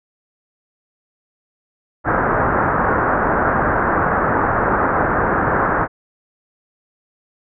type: low-pass noise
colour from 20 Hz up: white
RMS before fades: -17 dBFS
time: 2.04-5.88 s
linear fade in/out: 50 ms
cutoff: 1600 Hz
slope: 48 dB/octave
effects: none